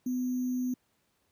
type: tone with sample-and-hold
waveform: sine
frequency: 251.8 Hz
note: B3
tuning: 34 cents sharp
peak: -28 dBFS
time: 0.06-0.74 s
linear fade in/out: 5 ms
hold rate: 6300 Hz
effects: pink hiss -73 dBFS RMS until 1.31 s + high-pass 80 Hz 12 dB/octave